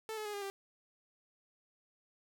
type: tone with pitch steps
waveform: sawtooth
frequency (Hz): 440 / 428 / 416.3 / 404.9 / 393.8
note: A4 / A4 / G#4 / G#4 / G4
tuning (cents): 0 / -48 / +4 / -44 / +8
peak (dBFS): -35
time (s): 0.09-0.5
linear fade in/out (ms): 0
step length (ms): 82
effects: none